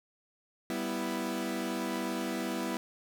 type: chord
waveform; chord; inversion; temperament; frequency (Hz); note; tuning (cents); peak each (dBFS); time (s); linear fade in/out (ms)
sawtooth; E minor; first; equal; 196 / 246.9 / 329.6; G3 / B3 / E4; 0 / 0 / 0; -34 / -32 / -32; 0.7-2.77; 0
effects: none